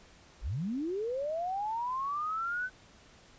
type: linear sweep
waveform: sine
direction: up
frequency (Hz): 33.38 to 1529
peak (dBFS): -31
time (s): 0.41-2.7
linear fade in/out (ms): 50
effects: pink hiss -58 dBFS RMS until 3.38 s + resampled to 16000 Hz